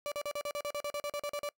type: tone bursts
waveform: 35% pulse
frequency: 582 Hz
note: D5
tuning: 16 cents flat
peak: -32 dBFS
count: 15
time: 0.06-1.489 s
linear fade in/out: 0 ms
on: 57 ms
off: 41 ms
effects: noise-tail reverb RT60 0.1 s tail -23 dB re dry